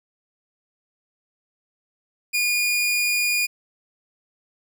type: tone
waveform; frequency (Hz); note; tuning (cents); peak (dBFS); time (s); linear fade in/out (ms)
sawtooth; 2436; D#7; -37; -16; 2.33-3.47; 20
effects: none